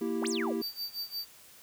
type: chord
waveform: triangle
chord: E diminished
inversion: second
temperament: equal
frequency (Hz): 233.1 / 329.6 / 392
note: Bb3 / E4 / G4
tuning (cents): 0 / 0 / 0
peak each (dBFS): -32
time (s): 0.01-0.62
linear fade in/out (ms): 5
type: exponential two-way sweep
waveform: sine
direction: up then down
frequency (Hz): 307.8 to 9397 to 387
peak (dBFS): -34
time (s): 0.21-0.54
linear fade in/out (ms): 20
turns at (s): 0.28
type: tone with tremolo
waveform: square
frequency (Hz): 4633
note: D8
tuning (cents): -24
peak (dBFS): -33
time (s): 0.61-1.26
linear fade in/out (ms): 20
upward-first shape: sine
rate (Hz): 5.7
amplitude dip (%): 90
effects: white hiss -55 dBFS RMS until 1.62 s